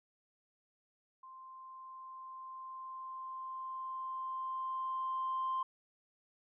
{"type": "tone with level ramp", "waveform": "sine", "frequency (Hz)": 1046.5, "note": "C6", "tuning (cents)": 0, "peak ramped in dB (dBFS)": [-50, -31], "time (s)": [1.23, 5.63], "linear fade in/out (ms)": 5, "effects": ["tanh soft clip ceiling -29 dBFS"]}